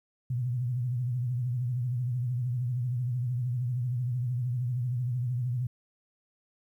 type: tone with vibrato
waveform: sine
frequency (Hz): 123.47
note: B2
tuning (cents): 0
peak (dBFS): -27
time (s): 0.3-5.67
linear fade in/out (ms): 5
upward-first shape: triangle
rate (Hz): 13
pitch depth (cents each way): 110
effects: 11-bit